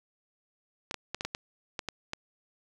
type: clicks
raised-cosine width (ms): 0.2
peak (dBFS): -16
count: 9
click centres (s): 0.911 / 0.943 / 1.146 / 1.209 / 1.25 / 1.349 / 1.792 / 1.887 / 2.134
effects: 8-bit